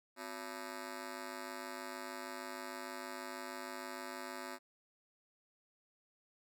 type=ring-modulated tone; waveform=10% pulse; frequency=311.1 Hz; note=D#4; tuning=in tune; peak=-32 dBFS; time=0.16-4.59 s; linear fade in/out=50 ms; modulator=53.2 Hz; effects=none